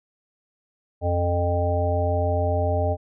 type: harmonic tone with a mistuned harmonic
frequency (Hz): 87.31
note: F2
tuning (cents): 0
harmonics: 1 / 3 / 5 / 7 / 9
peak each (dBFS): -22 / -33 / -30 / -25 / -29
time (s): 1.01-2.97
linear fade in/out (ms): 50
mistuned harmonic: 3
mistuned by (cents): +43
effects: none